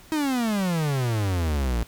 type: exponential sweep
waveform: 45% pulse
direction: down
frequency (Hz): 320 to 55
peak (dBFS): -22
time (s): 0.12-1.83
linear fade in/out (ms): 0
effects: pink hiss -50 dBFS RMS until 1.87 s